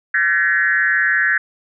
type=tone with frequency modulation; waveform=sine; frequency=1703 Hz; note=G#6; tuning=43 cents sharp; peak=-13 dBFS; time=0.14-1.38 s; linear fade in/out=5 ms; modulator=168 Hz; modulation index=1.3; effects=none